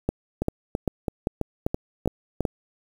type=two click trains; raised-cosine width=2 ms; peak=-11 / -9 dBFS; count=7 / 7; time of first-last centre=0.42-2.407 / 0.09-2.452 s; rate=3.02 / 2.54 Hz; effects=7-bit